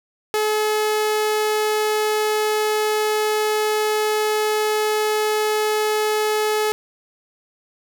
sawtooth tone, 427.5 Hz, A4, 50 cents flat, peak -14 dBFS, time 0.34-6.72 s, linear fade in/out 0 ms, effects none

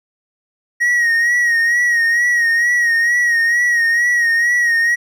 triangle tone with vibrato, 1890 Hz, A#6, 23 cents sharp, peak -10 dBFS, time 0.8-4.96 s, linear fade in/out 20 ms, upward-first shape sine, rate 2.2 Hz, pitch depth 49 cents each way, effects none

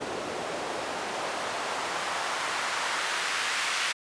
white noise with band-pass filter sweep, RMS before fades -31 dBFS, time 0-3.93 s, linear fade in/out 20 ms, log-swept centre 430 to 1800 Hz, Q 1, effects resampled to 22050 Hz

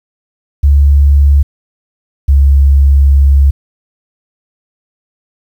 sine tone pair in turn, 70.9 / 69.4 Hz, C#2 / C#2, +40 / +3 cents, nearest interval unison, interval 37 cents, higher first, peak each -3 dBFS, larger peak neither, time 0.63-1.43 / 2.28-3.51 s, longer second, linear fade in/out 10 ms, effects 7-bit

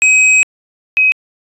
square / sine tone pair in turn, 2533 / 2533 Hz, D#7 / D#7, +30 / +30 cents, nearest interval unison, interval 0 cents, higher neither, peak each -7 dBFS, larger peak neither, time 0.02-0.43 / 0.97-1.12 s, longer first, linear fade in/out 0 ms, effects resampled to 24000 Hz

